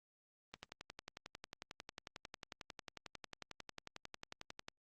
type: click train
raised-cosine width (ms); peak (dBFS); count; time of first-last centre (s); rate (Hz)
0.2; -29; 47; 0.54-4.684; 11.1
effects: Opus 32 kbps